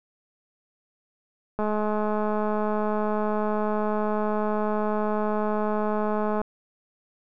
click train, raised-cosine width 1 ms, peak -14 dBFS, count 1024, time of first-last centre 1.59-6.415 s, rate 212 Hz, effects none

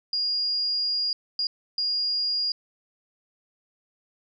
sine tone bursts at uneven times, 4845 Hz, D#8, 47 cents flat, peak -23 dBFS, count 3, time 0.13-1.13 / 1.39-1.47 / 1.78-2.52 s, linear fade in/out 2 ms, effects none

